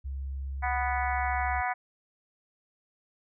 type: tone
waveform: sine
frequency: 67.8 Hz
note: C#2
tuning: 38 cents flat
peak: -32 dBFS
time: 0.04-1.62 s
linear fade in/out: 20 ms
type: harmonic tone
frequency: 246.7 Hz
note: B3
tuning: 2 cents flat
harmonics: 3 / 4 / 5 / 6 / 7 / 8 / 9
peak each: -30 / -34 / -39 / -37 / -38 / -37 / -39 dBFS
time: 0.62-1.74 s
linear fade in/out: 20 ms
effects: none